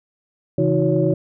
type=tone cluster; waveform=sine; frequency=135.7 / 164.3 / 317.2 / 366.7 / 561 Hz; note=C#3 / E3 / D#4 / F#4 / C#5; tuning=-36 / -5 / +33 / -15 / +21 cents; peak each=-21 dBFS; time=0.58-1.14 s; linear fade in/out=5 ms; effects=tanh soft clip ceiling -3 dBFS